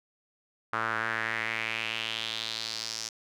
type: tone with band-pass filter sweep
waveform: sawtooth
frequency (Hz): 112.2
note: A2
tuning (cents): +34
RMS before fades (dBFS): -33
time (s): 0.73-3.09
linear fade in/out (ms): 5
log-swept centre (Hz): 1300 to 5700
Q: 3.6
effects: none